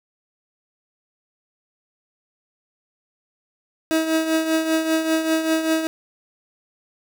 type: tone with tremolo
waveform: 30% pulse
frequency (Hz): 320.3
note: E4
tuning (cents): -50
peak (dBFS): -13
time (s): 3.91-5.87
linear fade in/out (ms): 0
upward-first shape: triangle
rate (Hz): 5.1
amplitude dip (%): 65
effects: none